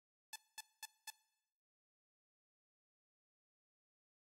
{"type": "tone bursts", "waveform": "5% pulse", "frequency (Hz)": 869, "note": "A5", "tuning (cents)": -22, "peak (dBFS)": -33, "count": 4, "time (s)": [0.33, 1.102], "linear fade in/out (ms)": 2, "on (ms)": 28, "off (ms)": 220, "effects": ["noise-tail reverb RT60 0.9 s tail -20 dB re dry", "AAC 64 kbps"]}